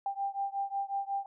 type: beating tone pair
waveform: sine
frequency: 790 / 795.5 Hz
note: G5 / G5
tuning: +13 / +25 cents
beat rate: 5.5 Hz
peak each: -34 / -35 dBFS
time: 0.06-1.26 s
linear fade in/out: 2 ms
effects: none